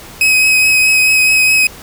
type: tone with vibrato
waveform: 40% pulse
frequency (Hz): 2538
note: D#7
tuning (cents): +34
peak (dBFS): -7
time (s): 0.21-1.67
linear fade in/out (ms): 2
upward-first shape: triangle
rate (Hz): 4.7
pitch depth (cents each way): 18
effects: pink hiss -34 dBFS RMS until 1.82 s